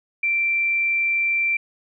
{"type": "tone", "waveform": "sine", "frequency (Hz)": 2351, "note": "D7", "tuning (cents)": 1, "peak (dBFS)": -18, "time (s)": [0.23, 1.57], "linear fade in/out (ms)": 5, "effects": []}